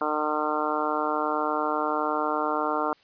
harmonic tone, 151.8 Hz, D#3, 42 cents flat, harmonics 2 / 3 / 4 / 5 / 6 / 7 / 8 / 9, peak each -32 / -32 / -32 / -32 / -32 / -32 / -32 / -32 dBFS, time 0.01-2.93 s, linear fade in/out 2 ms, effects white hiss -60 dBFS RMS until 3.03 s + resampled to 11025 Hz

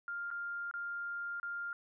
sine tone with dropouts, 1400 Hz, F6, 4 cents sharp, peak -37 dBFS, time 0.08-1.73 s, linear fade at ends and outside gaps 1 ms, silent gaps 0.304-0.312 / 0.712-0.739 / 1.399-1.43 s, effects none

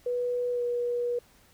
sine tone with pitch glide, 490 to 482.7 Hz, B4 to B4, -14 to -40 cents, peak -26 dBFS, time 0.06-1.19 s, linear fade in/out 5 ms, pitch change -26 cents, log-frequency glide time 0.51-0.63 s, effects pink hiss -60 dBFS RMS until 1.53 s

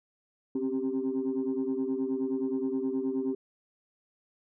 sine tone cluster, 261.3 / 270.8 / 391.2 Hz, C4 / C#4 / G4, -2 / -40 / -4 cents, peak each -31 dBFS, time 0.55-3.35 s, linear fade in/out 5 ms, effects tanh soft clip ceiling -22 dBFS

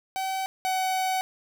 45% pulse tone pair in turn, 764 / 752.2 Hz, G5 / F#5, -45 / +28 cents, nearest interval unison, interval 27 cents, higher first, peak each -27 / -24 dBFS, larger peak second, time 0.16-0.46 / 0.65-1.21 s, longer second, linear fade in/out 0 ms, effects none

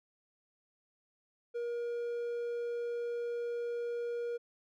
triangle tone, 474.7 Hz, A#4, 31 cents sharp, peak -32 dBFS, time 1.54-4.38 s, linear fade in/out 20 ms, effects none

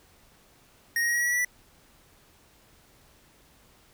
square tone with pitch steps, 1864.7 / 1878.8 / 1892.9 / 1907.2 / 1921.6 / 1936 / 1950.6 / 1965.3 Hz, A#6 / A#6 / A#6 / A#6 / B6 / B6 / B6 / B6, 0 / +13 / +26 / +39 / -48 / -35 / -22 / -9 cents, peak -24 dBFS, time 0.96-1.448 s, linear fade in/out 2 ms, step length 61 ms, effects pink hiss -59 dBFS RMS until 3.93 s

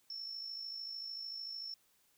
sine tone with amplitude modulation, 5400 Hz, E8, 41 cents sharp, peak -39 dBFS, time 0.1-1.74 s, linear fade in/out 2 ms, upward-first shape sine, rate 53.4 Hz, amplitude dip 50%, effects white hiss -72 dBFS RMS until 2.17 s

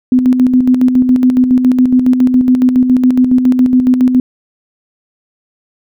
sine tone with tremolo, 253.1 Hz, B3, 43 cents sharp, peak -4 dBFS, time 0.12-4.2 s, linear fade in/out 2 ms, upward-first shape square, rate 7.2 Hz, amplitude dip 50%, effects none

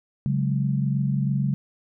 sine chord, C# suspended fourth, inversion none, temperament equal, 138.59 / 185 / 207.7 Hz, C#3 / F#3 / G#3, 0 / 0 / 0 cents, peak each -22 / -28 / -28 dBFS, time 0.26-1.54 s, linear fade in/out 0 ms, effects none

